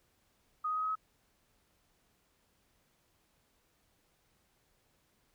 sine tone with pitch steps, 1244.5 / 1253.2 / 1261.9 / 1270.6 / 1279.5 Hz, D#6 / D#6 / D#6 / D#6 / D#6, 0 / +12 / +24 / +36 / +48 cents, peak -31 dBFS, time 0.64-0.955 s, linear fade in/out 10 ms, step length 63 ms, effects pink hiss -73 dBFS RMS until 5.34 s

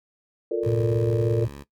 sine chord, Bb major seventh, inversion second, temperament equal, 349.2 / 440 / 466.2 / 587.3 Hz, F4 / A4 / Bb4 / D5, 0 / 0 / 0 / 0 cents, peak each -27 / -26 / -27 / -32 dBFS, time 0.51-1.45 s, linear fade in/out 5 ms
10% pulse tone, 70.9 Hz, C#2, 40 cents sharp, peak -30 dBFS, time 0.62-1.64 s, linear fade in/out 20 ms
sine tone with tremolo, 114.1 Hz, A#2, 37 cents flat, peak -21 dBFS, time 0.66-1.48 s, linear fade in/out 10 ms, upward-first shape square, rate 17 Hz, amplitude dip 35%
effects noise-tail reverb RT60 0.1 s tail -17 dB re dry

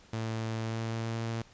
sawtooth tone with pitch glide, 112.5 to 114.27 Hz, A2 to A#2, +39 to -34 cents, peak -28 dBFS, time 0.13-1.42 s, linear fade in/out 5 ms, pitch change +27 cents, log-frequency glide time 0.58-1.24 s, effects pink hiss -58 dBFS RMS until 1.53 s + resampled to 16000 Hz

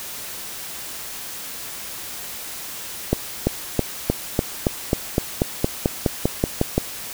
accelerating click train, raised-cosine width 2 ms, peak -3 dBFS, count 16, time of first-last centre 3.13-6.78 s, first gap 340 ms, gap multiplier 0.95, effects white hiss -33 dBFS RMS until 7.13 s

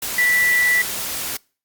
sine tone in noise, 1966 Hz, B6, 8 cents flat, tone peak -14 dBFS, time 0.18-0.82 s, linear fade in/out 5 ms, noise white, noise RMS -26 dBFS, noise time 0.02-1.37 s, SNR +9 dB, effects noise-tail reverb RT60 0.4 s tail -26 dB re dry + Opus 48 kbps

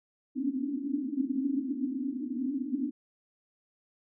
white band-pass noise, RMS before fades -32 dBFS, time 0.35-2.91 s, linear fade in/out 20 ms, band 250 to 290 Hz, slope 96 dB/octave, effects none

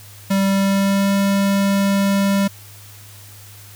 square tone with pitch glide, 195.2 to 197.7 Hz, G3 to G3, -7 to +15 cents, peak -15 dBFS, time 0.3-2.48 s, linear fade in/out 10 ms, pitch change +22 cents, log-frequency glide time 0.44-1.12 s, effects added 102 Hz sine -41 dBFS peak until 3.75 s + white hiss -43 dBFS RMS until 3.75 s

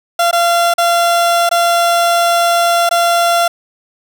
30% pulse tone with dropouts, 687 Hz, F5, 29 cents flat, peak -7 dBFS, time 0.19-3.48 s, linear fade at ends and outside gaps 5 ms, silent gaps 0.312-0.328 / 0.739-0.781 / 1.492-1.512 / 2.892-2.91 s, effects none

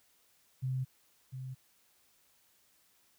sine tone with echo, 130 Hz, C3, 11 cents flat, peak -31 dBFS, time 0.62-0.85 s, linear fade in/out 20 ms, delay 700 ms, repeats 1, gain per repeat -8 dB, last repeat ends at 1.55 s, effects white hiss -69 dBFS RMS until 3.18 s

